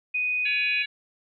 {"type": "tone", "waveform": "sine", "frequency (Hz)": 2489, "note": "D#7", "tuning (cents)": 0, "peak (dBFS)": -23, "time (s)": [0.14, 0.83], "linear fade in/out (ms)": 10}
{"type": "harmonic tone", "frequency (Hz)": 565, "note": "C#5", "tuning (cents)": 33, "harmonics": [3, 4, 5, 6, 7], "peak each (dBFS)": [-33, -32, -34, -41, -36], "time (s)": [0.45, 0.86], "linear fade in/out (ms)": 10}
{"effects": []}